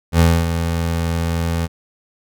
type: tone with ADSR envelope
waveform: 25% pulse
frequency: 83.5 Hz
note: E2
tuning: 23 cents sharp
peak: -5 dBFS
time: 0.12-1.68 s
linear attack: 75 ms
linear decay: 260 ms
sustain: -9 dB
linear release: 35 ms
effects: none